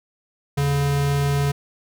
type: tone pair together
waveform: square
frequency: 79.53 / 141.7 Hz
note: D#2 / C#3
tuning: +38 / +38 cents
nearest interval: minor seventh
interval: 1000 cents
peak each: -31 / -19 dBFS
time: 0.57-1.52 s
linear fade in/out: 10 ms
effects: none